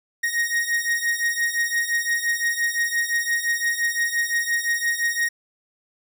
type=beating tone pair; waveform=45% pulse; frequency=1868 / 1873.8 Hz; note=A#6 / A#6; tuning=+3 / +8 cents; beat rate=5.8 Hz; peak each=-23 / -25 dBFS; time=0.23-5.29 s; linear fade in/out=10 ms; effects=none